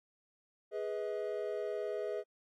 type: chord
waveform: triangle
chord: G# minor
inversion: none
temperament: equal with one note detuned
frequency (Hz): 415.3 / 493.9 / 636.4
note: G#4 / B4 / D#5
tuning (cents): 0 / 0 / +39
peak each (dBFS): -36 / -39 / -38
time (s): 0.71-2.24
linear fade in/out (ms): 50
effects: AAC 48 kbps